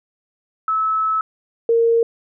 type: tone pair in turn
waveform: sine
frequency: 1300 / 461.7 Hz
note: E6 / A#4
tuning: -24 / -17 cents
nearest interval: octave + tritone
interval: 1793 cents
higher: first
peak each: -16 / -12 dBFS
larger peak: second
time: 0.68-1.21 / 1.69-2.03 s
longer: first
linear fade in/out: 2 ms
effects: none

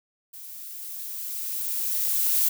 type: noise with level ramp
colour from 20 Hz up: violet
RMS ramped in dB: -42 to -21 dBFS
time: 0.33-2.49 s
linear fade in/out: 10 ms
effects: none

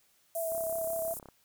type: band-pass noise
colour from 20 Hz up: white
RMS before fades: -41 dBFS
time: 0.35-1.19 s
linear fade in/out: 0 ms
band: 8600 to 16000 Hz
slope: 24 dB/octave
type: tone with vibrato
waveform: sine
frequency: 657 Hz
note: E5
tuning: 6 cents flat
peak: -31 dBFS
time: 0.35-1.14 s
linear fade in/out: 10 ms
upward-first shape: sine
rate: 5.5 Hz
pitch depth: 19 cents each way
type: click train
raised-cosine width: 1 ms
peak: -34 dBFS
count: 27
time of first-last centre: 0.52-1.287 s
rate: 33.9 Hz
effects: white hiss -68 dBFS RMS until 1.44 s

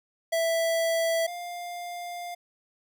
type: tone pair in turn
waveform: square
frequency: 660 / 702.2 Hz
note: E5 / F5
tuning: +2 / +9 cents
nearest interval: minor second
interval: 107 cents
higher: second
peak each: -24 / -35 dBFS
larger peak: first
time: 0.32-1.27 / 1.27-2.35 s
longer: second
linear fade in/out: 10 ms
effects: none

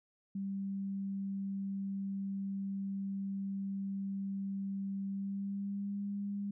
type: tone with pitch glide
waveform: sine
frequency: 196 to 201.4 Hz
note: G3 to G3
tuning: 0 to +47 cents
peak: -35 dBFS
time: 0.35-6.51 s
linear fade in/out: 5 ms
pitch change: +47 cents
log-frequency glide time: 5.08-6.03 s
effects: none

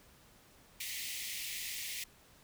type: high-pass noise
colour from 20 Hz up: pink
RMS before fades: -41 dBFS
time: 0.8-2.04 s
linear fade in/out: 5 ms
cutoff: 1900 Hz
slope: 96 dB/octave
effects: pink hiss -62 dBFS RMS until 2.43 s

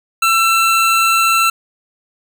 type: tone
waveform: 25% pulse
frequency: 1341 Hz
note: E6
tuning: 29 cents sharp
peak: -7 dBFS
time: 0.22-1.5 s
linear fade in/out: 5 ms
effects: none

